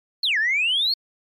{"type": "exponential two-way sweep", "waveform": "sine", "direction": "down then up", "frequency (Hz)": [4462, 1661.2, 4462], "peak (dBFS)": -17, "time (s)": [0.23, 0.94], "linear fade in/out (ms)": 5, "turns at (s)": 0.38, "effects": ["tanh soft clip ceiling -14 dBFS", "MP3 64 kbps"]}